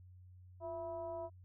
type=tone with frequency modulation; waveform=sine; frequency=664 Hz; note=E5; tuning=12 cents sharp; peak=-40 dBFS; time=0.6-1.3 s; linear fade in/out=50 ms; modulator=313 Hz; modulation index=0.73; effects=added 91 Hz sine -55 dBFS peak until 1.44 s